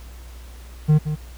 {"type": "tone with echo", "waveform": "triangle", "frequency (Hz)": 152.4, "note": "D#3", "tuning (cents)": -36, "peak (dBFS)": -9, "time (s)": [0.88, 0.99], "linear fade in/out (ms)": 20, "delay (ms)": 170, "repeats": 1, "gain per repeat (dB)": -10, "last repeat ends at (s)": 1.16, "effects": ["added 60 Hz sine -37 dBFS peak until 1.37 s", "pink hiss -48 dBFS RMS until 1.37 s"]}